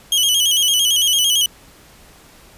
sawtooth tone with vibrato, 3107 Hz, G7, 16 cents flat, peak -10 dBFS, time 0.12-1.46 s, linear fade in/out 2 ms, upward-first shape square, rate 8.9 Hz, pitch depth 72 cents each way, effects pink hiss -46 dBFS RMS until 2.57 s + resampled to 32000 Hz

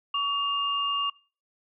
sine tone pair together, 1134.5 / 2813 Hz, C#6 / F7, +40 / +12 cents, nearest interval octave + major third, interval 1572 cents, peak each -27 dBFS, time 0.14-1.1 s, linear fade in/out 5 ms, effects noise-tail reverb RT60 0.4 s tail -24 dB re dry

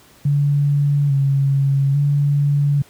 sine tone with vibrato, 140.7 Hz, C#3, 26 cents sharp, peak -13 dBFS, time 0.25-2.82 s, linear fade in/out 5 ms, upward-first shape square, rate 0.59 Hz, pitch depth 34 cents each way, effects pink hiss -49 dBFS RMS until 2.89 s + high-pass 60 Hz 12 dB/octave

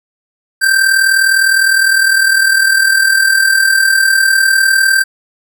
square tone with amplitude modulation, 1568 Hz, G6, in tune, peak -6 dBFS, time 0.61-5.04 s, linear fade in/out 20 ms, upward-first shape sine, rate 39.8 Hz, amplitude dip 55%, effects none

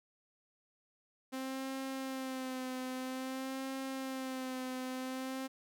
sawtooth tone with vibrato, 261.6 Hz, C4, in tune, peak -34 dBFS, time 1.32-5.48 s, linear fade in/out 20 ms, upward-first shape sine, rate 0.51 Hz, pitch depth 34 cents each way, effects none

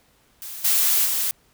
blue noise with level steps, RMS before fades -35 / -19 / -23 dBFS, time 0.42-1.31 s, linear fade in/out 0 ms, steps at 0.64 / 1.05 s, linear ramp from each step 10 ms, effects pink hiss -60 dBFS RMS until 1.53 s

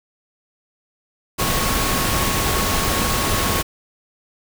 sine tone in noise, 1100 Hz, C#6, 14 cents flat, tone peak -27 dBFS, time 1.38-3.63 s, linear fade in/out 20 ms, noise pink, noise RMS -20 dBFS, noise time 1.38-3.63 s, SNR -10 dB, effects none

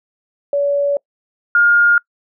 sine tone pair in turn, 569 / 1417.3 Hz, C#5 / F6, +45 / +25 cents, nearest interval octave + major third, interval 1580 cents, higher second, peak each -13 / -8 dBFS, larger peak second, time 0.53-0.97 / 1.55-1.98 s, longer first, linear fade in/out 2 ms, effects noise-tail reverb RT60 0.1 s tail -26 dB re dry

